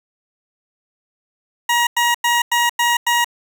20% pulse tone bursts, 951 Hz, A#5, 34 cents sharp, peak -9 dBFS, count 6, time 1.69-3.245 s, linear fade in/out 5 ms, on 180 ms, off 95 ms, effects none

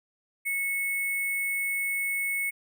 sine tone with sample-and-hold, 2200 Hz, C#7, 14 cents flat, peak -26 dBFS, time 0.45-2.51 s, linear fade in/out 20 ms, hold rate 11025 Hz, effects none

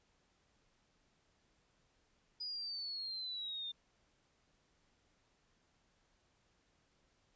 sine exponential sweep, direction down, 4971 to 3600 Hz, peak -40 dBFS, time 2.4-3.72 s, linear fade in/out 10 ms, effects pink hiss -75 dBFS RMS until 7.35 s + resampled to 16000 Hz

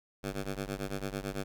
10% pulse ring-modulated tone, 98 Hz, G2, in tune, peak -24 dBFS, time 0.23-1.44 s, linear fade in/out 10 ms, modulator 53.5 Hz, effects none

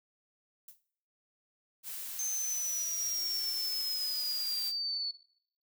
violet noise with exponential decay, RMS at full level -45 dBFS, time 0.68-0.81 s, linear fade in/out 5 ms, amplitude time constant 28 ms
blue noise, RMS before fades -41 dBFS, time 1.83-4.73 s, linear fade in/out 50 ms
sine exponential sweep, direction down, 6300 to 4433 Hz, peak -32 dBFS, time 2.19-5.11 s, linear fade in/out 2 ms
effects noise-tail reverb RT60 0.6 s tail -18 dB re dry

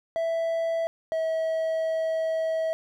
triangle tone pair in turn, 660 / 644.9 Hz, E5 / E5, +2 / -38 cents, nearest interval unison, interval 40 cents, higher first, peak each -22 dBFS, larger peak neither, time 0.16-0.87 / 1.12-2.73 s, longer second, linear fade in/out 0 ms, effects none

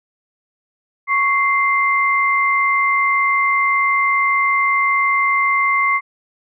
sine tone pair together, 1108.7 / 2087 Hz, C#6 / C7, 0 / -5 cents, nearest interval major seventh, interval 1095 cents, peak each -16 dBFS, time 1.07-6.01 s, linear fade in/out 50 ms, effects none

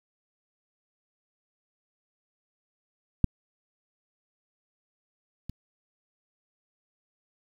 clicks, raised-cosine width 5 ms, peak -7 / -24 dBFS, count 2, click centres 3.243 / 5.496 s, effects 8-bit

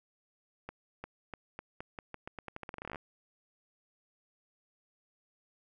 accelerating click train, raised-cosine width 0.5 ms, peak -26 dBFS, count 23, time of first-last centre 0.69-2.958 s, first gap 350 ms, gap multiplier 0.85, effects none

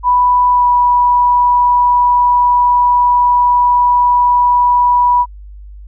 sine tone with pitch glide, 987.8 to 978.1 Hz, B5 to B5, 0 to -17 cents, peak -7 dBFS, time 0.03-5.26 s, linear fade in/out 50 ms, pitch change -17 cents, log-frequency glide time 0.51-0.66 s, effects added 50 Hz sine -30 dBFS peak until 5.87 s

